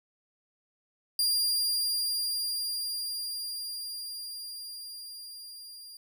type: tone with level ramp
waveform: sawtooth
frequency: 4796 Hz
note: D8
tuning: 36 cents sharp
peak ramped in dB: -21 to -42 dBFS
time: 1.19-5.97 s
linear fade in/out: 2 ms
effects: none